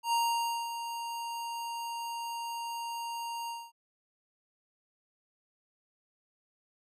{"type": "tone with ADSR envelope", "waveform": "square", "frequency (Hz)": 932.3, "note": "A#5", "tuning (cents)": 0, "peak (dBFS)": -26, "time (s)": [0.03, 3.72], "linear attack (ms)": 96, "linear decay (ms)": 560, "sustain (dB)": -10, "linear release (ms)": 230, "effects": ["resampled to 32000 Hz"]}